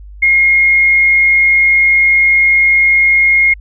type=tone; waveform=sine; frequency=2145 Hz; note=C7; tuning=42 cents sharp; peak=-6 dBFS; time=0.22-3.54 s; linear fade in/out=10 ms; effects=added 50 Hz sine -30 dBFS peak until 3.6 s